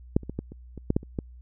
clicks, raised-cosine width 3 ms, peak -7 / -29 / -20 / -16 / -27 / -26 / -9 / -9 / -29 / -15 dBFS, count 10, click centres 0.165 / 0.233 / 0.296 / 0.39 / 0.52 / 0.777 / 0.904 / 0.965 / 1.031 / 1.188 s, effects added 61 Hz sine -44 dBFS peak until 1.41 s

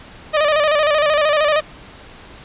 sawtooth tone with vibrato, 602 Hz, D5, 43 cents sharp, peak -9 dBFS, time 0.33-1.61 s, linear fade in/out 20 ms, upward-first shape square, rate 13 Hz, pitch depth 56 cents each way, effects pink hiss -40 dBFS RMS until 2.44 s + resampled to 8000 Hz

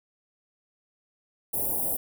white band-stop noise, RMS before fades -28 dBFS, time 1.53-1.97 s, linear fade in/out 10 ms, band 840 to 9500 Hz, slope 48 dB/octave, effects none

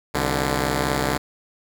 5% pulse tone pair together, 64.43 / 146.83 Hz, C2 / D3, -26 / 0 cents, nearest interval octave + major second, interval 1426 cents, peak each -12 / -12 dBFS, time 0.14-1.18 s, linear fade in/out 10 ms, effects none

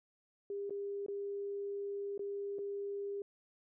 sine tone with dropouts, 401.8 Hz, G4, 43 cents sharp, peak -37 dBFS, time 0.5-3.22 s, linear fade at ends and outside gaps 2 ms, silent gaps 0.696-0.706 / 1.063-1.083 / 2.178-2.193 / 2.585-2.589 s, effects none

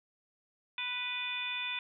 harmonic tone with a mistuned harmonic, 493.9 Hz, B4, in tune, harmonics 2 / 3 / 4 / 5 / 6 / 7, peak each -45 / -46 / -45 / -36 / -47 / -39 dBFS, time 0.78-1.79 s, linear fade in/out 2 ms, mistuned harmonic 7, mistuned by +33 cents, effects none

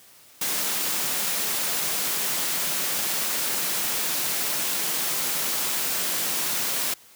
white high-pass noise, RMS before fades -26 dBFS, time 0.41-6.94 s, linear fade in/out 5 ms, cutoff 130 Hz, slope 96 dB/octave, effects white hiss -52 dBFS RMS until 7.15 s + high-pass 60 Hz 12 dB/octave

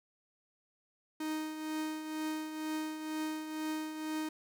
45% pulse tone with tremolo, 311.1 Hz, D#4, in tune, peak -33 dBFS, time 1.2-4.29 s, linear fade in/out 5 ms, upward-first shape triangle, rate 2.1 Hz, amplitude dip 60%, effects none

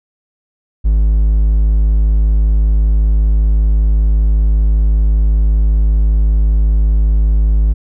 triangle tone, 52.6 Hz, G#1, 23 cents sharp, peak -6 dBFS, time 0.84-7.74 s, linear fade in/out 20 ms, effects none

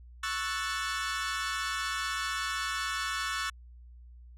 sawtooth chord, F# minor seventh, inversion second, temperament equal with one note detuned, 1108.7 / 1323.9 / 1480 / 1760 Hz, C#6 / E6 / F#6 / A6, 0 / +7 / 0 / 0 cents, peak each -33 dBFS, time 0.23-3.5 s, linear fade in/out 5 ms, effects added 60 Hz sine -48 dBFS peak until 4.37 s + low-pass 9000 Hz 12 dB/octave

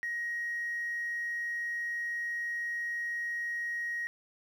triangle tone, 1886 Hz, A#6, 20 cents sharp, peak -29 dBFS, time 0.03-4.07 s, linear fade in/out 0 ms, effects tanh soft clip ceiling -29 dBFS + 11-bit

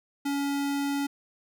square tone, 281.7 Hz, C#4, 28 cents sharp, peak -27 dBFS, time 0.25-1.07 s, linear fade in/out 10 ms, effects none

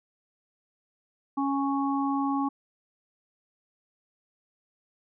harmonic tone, 276.6 Hz, C#4, 4 cents flat, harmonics 1 / 3 / 4, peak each -26 / -31 / -32 dBFS, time 1.37-2.49 s, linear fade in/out 10 ms, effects none

